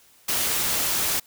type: noise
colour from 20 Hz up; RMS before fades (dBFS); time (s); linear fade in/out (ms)
white; -24; 0.28-1.2; 10
effects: white hiss -56 dBFS RMS until 1.26 s